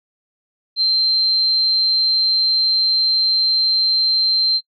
sine tone, 4134 Hz, C8, 22 cents flat, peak -13 dBFS, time 0.76-4.61 s, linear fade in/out 50 ms, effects noise-tail reverb RT60 0.1 s tail -23 dB re dry

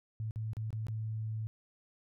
sine tone with dropouts, 109.8 Hz, A2, 3 cents flat, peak -34 dBFS, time 0.2-1.47 s, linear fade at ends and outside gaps 0 ms, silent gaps 0.309-0.359 / 0.533-0.568 / 0.705-0.729 / 0.868-0.884 s, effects none

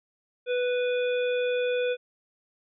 harmonic tone, 494.4 Hz, B4, 2 cents sharp, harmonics 1 / 3 / 5 / 7, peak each -24 / -36 / -36 / -40 dBFS, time 0.46-1.97 s, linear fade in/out 50 ms, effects none

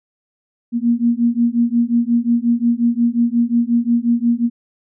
sine beating tone pair, 233.4 / 239 Hz, A#3 / A#3, +2 / +43 cents, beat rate 5.6 Hz, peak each -16 dBFS, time 0.72-4.5 s, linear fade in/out 50 ms, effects none

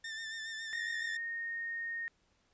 sawtooth tone with vibrato, 1789 Hz, A6, 28 cents sharp, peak -36 dBFS, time 0.04-1.17 s, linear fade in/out 5 ms, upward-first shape sine, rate 7.2 Hz, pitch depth 35 cents each way
sine tone with pitch glide, 1864.7 to 1849.7 Hz, A#6 to A#6, 0 to -14 cents, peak -36 dBFS, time 0.73-2.08 s, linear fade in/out 0 ms, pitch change -14 cents, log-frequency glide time 0.89-1.15 s
effects pink hiss -73 dBFS RMS until 2.53 s + resampled to 16000 Hz

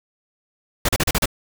pink noise bursts, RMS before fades -18 dBFS, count 6, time 0.85-1.258 s, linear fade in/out 5 ms, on 38 ms, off 36 ms, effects none

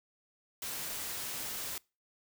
white noise, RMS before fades -39 dBFS, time 0.62-1.78 s, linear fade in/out 2 ms, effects noise-tail reverb RT60 0.3 s tail -25 dB re dry

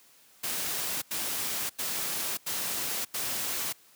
white noise bursts, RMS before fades -32 dBFS, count 5, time 0.43-3.728 s, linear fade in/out 10 ms, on 590 ms, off 87 ms, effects white hiss -59 dBFS RMS until 3.95 s + high-pass 100 Hz 12 dB/octave

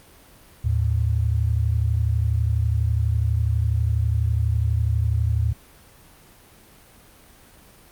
sine tone pair together, 77.87 / 110 Hz, D#2 / A2, +2 / 0 cents, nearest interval tritone, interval 598 cents, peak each -21 dBFS, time 0.64-5.53 s, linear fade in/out 10 ms, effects pink hiss -50 dBFS RMS until 7.91 s + Opus 32 kbps

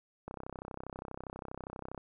click train, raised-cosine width 1 ms, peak -27 dBFS, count 56, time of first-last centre 0.28-1.978 s, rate 32.4 Hz, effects none

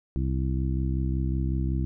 harmonic tone, 65.41 Hz, C2, in tune, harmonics 1 / 2 / 3 / 4 / 5, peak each -26 / -29 / -34 / -37 / -36 dBFS, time 0.16-1.85 s, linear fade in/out 0 ms, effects none

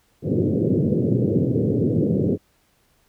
pink band-pass noise, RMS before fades -20 dBFS, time 0.22-2.38 s, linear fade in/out 50 ms, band 100 to 490 Hz, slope 48 dB/octave, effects pink hiss -63 dBFS RMS until 3.08 s

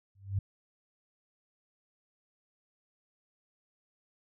sine tone with exponential growth, 98 Hz, G2, in tune, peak -24 dBFS, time 0.15-0.39 s, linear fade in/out 5 ms, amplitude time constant 51 ms, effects none

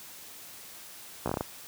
slowing click train, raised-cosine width 1 ms, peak -15 dBFS, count 7, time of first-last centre 1.26-1.409 s, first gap 15 ms, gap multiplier 1.2, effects white hiss -47 dBFS RMS until 1.67 s + high-pass 60 Hz 12 dB/octave

